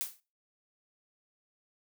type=noise with exponential decay; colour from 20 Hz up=blue; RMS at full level=-31 dBFS; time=0.01-0.2 s; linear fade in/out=0 ms; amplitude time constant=41 ms; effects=noise-tail reverb RT60 0.3 s tail -18 dB re dry